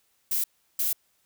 violet noise bursts at uneven times, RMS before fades -26 dBFS, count 2, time 0.31-0.44 / 0.79-0.93 s, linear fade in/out 5 ms, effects white hiss -69 dBFS RMS until 1.25 s

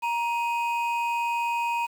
triangle tone pair together, 939.8 / 2509 Hz, A#5 / D#7, +14 / +14 cents, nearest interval octave + perfect fourth, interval 1700 cents, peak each -23 / -30 dBFS, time 0.02-1.87 s, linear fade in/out 20 ms, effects 8-bit

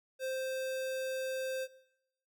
square tone, 523.3 Hz, C5, in tune, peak -35 dBFS, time 0.19-1.68 s, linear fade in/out 50 ms, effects noise-tail reverb RT60 0.8 s tail -19 dB re dry

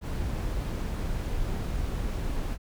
brown noise, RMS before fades -30 dBFS, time 0.01-2.58 s, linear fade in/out 50 ms, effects none

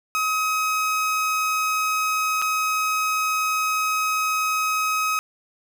30% pulse tone with dropouts, 1269 Hz, D#6, 34 cents sharp, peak -18 dBFS, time 0.15-5.19 s, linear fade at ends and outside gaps 0 ms, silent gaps 2.417-2.422 s, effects none

